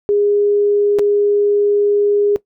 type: tone with dropouts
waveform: sine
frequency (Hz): 410.1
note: G#4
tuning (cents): -22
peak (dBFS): -11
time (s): 0.09-2.36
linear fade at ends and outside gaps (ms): 0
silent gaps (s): 0.987-0.993
effects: noise-tail reverb RT60 0.1 s tail -18 dB re dry